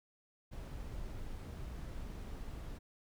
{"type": "noise", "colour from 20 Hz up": "brown", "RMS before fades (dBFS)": -44, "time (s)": [0.51, 2.79], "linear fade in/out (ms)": 20, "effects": []}